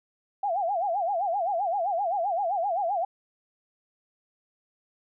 sine tone with vibrato, 740 Hz, F#5, in tune, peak -24 dBFS, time 0.43-3.05 s, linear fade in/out 5 ms, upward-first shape sine, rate 7.7 Hz, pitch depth 200 cents each way, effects none

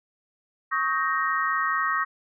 sine chord, Eb dominant seventh, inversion third, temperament equal with one note detuned, 1108.7 / 1272.9 / 1568 / 1864.7 Hz, Db6 / Eb6 / G6 / Bb6, 0 / +39 / 0 / 0 cents, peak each -27 / -27 / -32 / -27 dBFS, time 0.71-2.05 s, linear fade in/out 20 ms, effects none

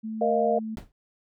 sine tone, 220 Hz, A3, in tune, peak -30 dBFS, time 0.03-0.76 s, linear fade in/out 20 ms
sine chord, Bb suspended fourth, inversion none, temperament equal, 466.2 / 622.3 / 698.5 Hz, Bb4 / Eb5 / F5, 0 / 0 / 0 cents, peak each -25 dBFS, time 0.21-0.59 s, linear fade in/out 5 ms
brown noise with exponential decay, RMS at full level -30 dBFS, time 0.77-0.92 s, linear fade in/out 1 ms, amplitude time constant 31 ms
effects none

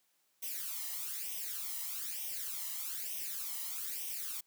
blue noise with flanger, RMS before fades -40 dBFS, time 0.42-4.41 s, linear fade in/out 10 ms, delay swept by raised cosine 0.34 to 1.01 ms, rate 1.1 Hz, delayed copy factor +0.75, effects white hiss -75 dBFS RMS until 4.46 s + high-pass 150 Hz 12 dB/octave

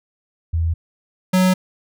sine / square tone pair in turn, 82.41 / 185 Hz, E2 / F#3, 0 / 0 cents, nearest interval octave + major second, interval 1400 cents, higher second, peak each -16 / -13 dBFS, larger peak second, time 0.53-0.74 / 1.33-1.54 s, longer neither, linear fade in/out 10 ms, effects none

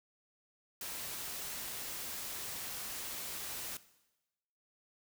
white noise, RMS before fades -42 dBFS, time 0.81-3.77 s, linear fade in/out 2 ms, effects noise-tail reverb RT60 1.0 s tail -17 dB re dry

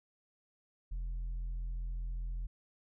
sine tone with tanh clipping, 42.54 Hz, F1, 45 cents flat, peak -36 dBFS, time 0.91-2.47 s, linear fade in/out 10 ms, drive 3 dB, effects none

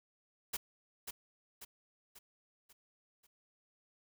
white noise with echo, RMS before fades -37 dBFS, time 0.53-0.57 s, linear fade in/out 10 ms, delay 540 ms, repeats 5, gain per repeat -6 dB, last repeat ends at 3.27 s, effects none

